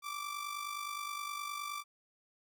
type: tone with amplitude modulation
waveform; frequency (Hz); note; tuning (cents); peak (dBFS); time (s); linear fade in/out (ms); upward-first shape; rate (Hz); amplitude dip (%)
sawtooth; 1169; D6; -8; -32; 0.02-1.84; 50; sine; 49.6; 60
effects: none